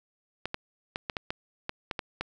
clicks, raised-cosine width 0.3 ms, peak -15 dBFS, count 10, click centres 0.456 / 0.544 / 0.959 / 1.098 / 1.168 / 1.305 / 1.694 / 1.912 / 1.992 / 2.21 s, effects none

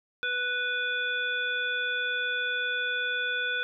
harmonic tone, 493.9 Hz, B4, in tune, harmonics 1 / 3 / 5 / 7, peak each -39 / -28 / -36 / -35 dBFS, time 0.23-3.63 s, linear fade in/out 0 ms, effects none

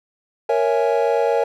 triangle chord, A# half-diminished seventh, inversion none, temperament equal, 466.2 / 554.4 / 659.3 / 830.6 Hz, A#4 / C#5 / E5 / G#5, 0 / 0 / 0 / 0 cents, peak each -17 / -19 / -22 / -21 dBFS, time 0.49-1.44 s, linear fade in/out 5 ms, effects none

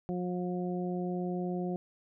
harmonic tone, 179.3 Hz, F3, 46 cents sharp, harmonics 1 / 2 / 3 / 4, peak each -33 / -36 / -43 / -42 dBFS, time 0.09-1.76 s, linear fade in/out 0 ms, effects none

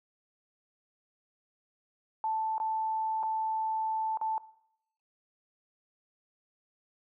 sine tone with dropouts, 880 Hz, A5, in tune, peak -28 dBFS, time 2.24-4.38 s, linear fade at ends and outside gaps 1 ms, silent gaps 2.581-2.6 / 3.23-3.234 / 4.173-4.213 s, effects noise-tail reverb RT60 0.7 s tail -18 dB re dry

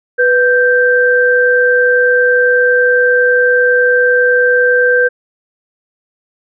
sine tone pair together, 493.9 / 1568 Hz, B4 / G6, 0 / 0 cents, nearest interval octave + minor sixth, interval 2000 cents, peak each -10 dBFS, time 0.18-5.09 s, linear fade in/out 20 ms, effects none

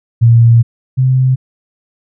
sine tone pair in turn, 116.54 / 129.77 Hz, A#2 / C3, 0 / -14 cents, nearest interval major second, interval 186 cents, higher second, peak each -3 / -7 dBFS, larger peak first, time 0.21-0.63 / 0.97-1.36 s, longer first, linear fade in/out 20 ms, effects none

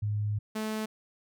sine / sawtooth tone pair in turn, 104.7 / 217 Hz, G#2 / A3, +15 / -24 cents, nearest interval octave + minor second, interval 1261 cents, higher second, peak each -27 dBFS, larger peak neither, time 0.02-0.39 / 0.55-0.86 s, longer first, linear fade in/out 10 ms, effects none

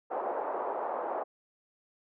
pink band-pass noise, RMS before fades -34 dBFS, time 0.1-1.24 s, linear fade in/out 20 ms, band 470 to 1000 Hz, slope 24 dB/octave, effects none

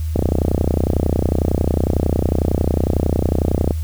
click train, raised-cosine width 2 ms, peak -3 dBFS, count 111, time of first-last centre 0.16-3.708 s, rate 31 Hz, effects added 79 Hz sine -19 dBFS peak until 3.83 s + white hiss -44 dBFS RMS until 3.83 s

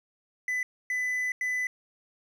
triangle tone bursts at uneven times, 2001 Hz, B6, 22 cents sharp, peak -25 dBFS, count 3, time 0.48-0.63 / 0.9-1.32 / 1.41-1.67 s, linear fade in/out 2 ms, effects none

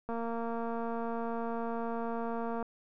click train, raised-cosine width 1 ms, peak -24 dBFS, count 587, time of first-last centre 0.09-2.627 s, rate 231 Hz, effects none

